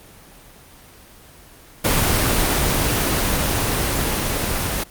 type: noise with level ramp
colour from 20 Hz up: pink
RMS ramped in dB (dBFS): -17 to -22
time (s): 1.84-4.84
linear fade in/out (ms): 10
effects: pink hiss -45 dBFS RMS until 4.9 s + Opus 24 kbps